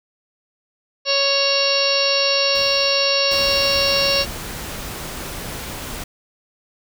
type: harmonic tone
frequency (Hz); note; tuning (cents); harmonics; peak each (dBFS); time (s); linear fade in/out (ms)
554.4; C#5; 0; 1 / 2 / 3 / 4 / 5 / 6 / 7 / 8 / 9 / 10; -21 / -28 / -32 / -32 / -22 / -33 / -25 / -22 / -31 / -22; 1.05-4.26; 50
type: noise with exponential decay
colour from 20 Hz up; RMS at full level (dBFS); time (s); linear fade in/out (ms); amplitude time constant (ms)
pink; -36; 2.55-3.84; 1; 280
type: noise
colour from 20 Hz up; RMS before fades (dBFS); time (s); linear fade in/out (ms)
pink; -30; 3.31-6.04; 5
effects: none